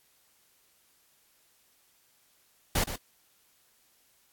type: noise with echo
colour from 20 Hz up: pink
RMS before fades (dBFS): -26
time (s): 2.75-2.84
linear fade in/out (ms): 5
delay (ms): 120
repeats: 1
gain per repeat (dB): -10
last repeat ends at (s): 2.96
effects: white hiss -66 dBFS RMS until 4.32 s + AAC 64 kbps